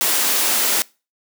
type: high-pass noise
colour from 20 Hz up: white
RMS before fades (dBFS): -18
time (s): 0.01-0.82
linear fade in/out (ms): 0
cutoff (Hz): 220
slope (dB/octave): 24
effects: noise-tail reverb RT60 0.3 s tail -23 dB re dry